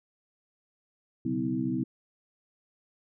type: tone cluster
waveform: sine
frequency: 127 / 141.3 / 188 / 251.9 / 321 Hz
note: B2 / C#3 / F#3 / B3 / E4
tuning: +49 / +34 / +28 / +34 / -46 cents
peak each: -37 / -38 / -35 / -30 / -32 dBFS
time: 1.25-1.84 s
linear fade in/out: 5 ms
effects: none